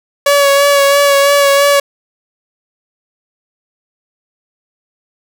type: tone with vibrato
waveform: sawtooth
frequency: 564 Hz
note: C#5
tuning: 30 cents sharp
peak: -3 dBFS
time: 0.26-1.8 s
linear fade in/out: 5 ms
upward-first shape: sine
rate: 3 Hz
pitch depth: 22 cents each way
effects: none